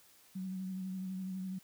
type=tone with vibrato; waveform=sine; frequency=187.7 Hz; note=F#3; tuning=25 cents sharp; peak=-37 dBFS; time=0.35-1.59 s; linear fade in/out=10 ms; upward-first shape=sine; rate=12 Hz; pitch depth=28 cents each way; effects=white hiss -63 dBFS RMS until 1.63 s